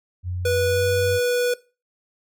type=tone with pitch glide; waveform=sine; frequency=89.9 to 94.53 Hz; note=F#2 to F#2; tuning=-49 to +38 cents; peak=-24 dBFS; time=0.23-1.2 s; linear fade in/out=50 ms; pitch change=+87 cents; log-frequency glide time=0.59-0.86 s
type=tone; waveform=square; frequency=489.5 Hz; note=B4; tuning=15 cents flat; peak=-19 dBFS; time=0.45-1.54 s; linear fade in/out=5 ms
effects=noise-tail reverb RT60 0.3 s tail -19 dB re dry + MP3 96 kbps